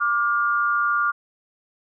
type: tone pair together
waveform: sine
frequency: 1177 / 1416.5 Hz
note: D6 / F6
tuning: +3 / +24 cents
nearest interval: minor third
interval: 321 cents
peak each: -21 dBFS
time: 0-1.12 s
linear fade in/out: 20 ms
effects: none